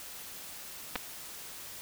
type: clicks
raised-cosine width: 0.3 ms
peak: -16 dBFS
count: 2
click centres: 0.956 / 0.96 s
effects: white hiss -45 dBFS RMS until 1.81 s